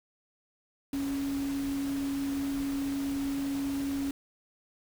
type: tone in noise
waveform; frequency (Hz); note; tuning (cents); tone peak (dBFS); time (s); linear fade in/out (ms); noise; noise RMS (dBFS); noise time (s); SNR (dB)
sine; 277.2; C#4; 0; -29; 0.93-4.11; 2; pink; -43; 0.93-4.11; +11
effects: none